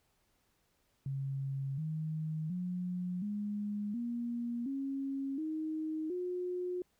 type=tone with pitch steps; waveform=sine; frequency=136.4 / 156.68 / 179.98 / 206.7 / 237.5 / 272.8 / 313.4 / 360 Hz; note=C#3 / D#3 / F#3 / G#3 / A#3 / C#4 / D#4 / F#4; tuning=-28 / +12 / -48 / -8 / +33 / -28 / +13 / -47 cents; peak=-34 dBFS; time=1.06-6.82 s; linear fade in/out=2 ms; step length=720 ms; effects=pink hiss -75 dBFS RMS until 6.99 s